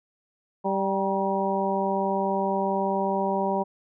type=harmonic tone with a mistuned harmonic; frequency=195.4 Hz; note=G3; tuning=5 cents flat; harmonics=1 / 2 / 3 / 4 / 5; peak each=-29 / -29 / -29 / -29 / -29 dBFS; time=0.64-3.64 s; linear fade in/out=20 ms; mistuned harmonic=5; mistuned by=-38 cents; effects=none